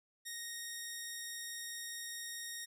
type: tone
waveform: 10% pulse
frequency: 1864.7 Hz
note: A#6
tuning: in tune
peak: -33 dBFS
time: 0.25-2.66 s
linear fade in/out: 20 ms
effects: none